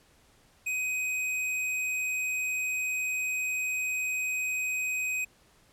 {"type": "tone", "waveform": "square", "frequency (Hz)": 2513, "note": "D#7", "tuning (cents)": 17, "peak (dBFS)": -29, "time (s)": [0.66, 5.25], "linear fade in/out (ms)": 10, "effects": ["pink hiss -62 dBFS RMS until 5.72 s", "low-pass 12000 Hz 12 dB/octave"]}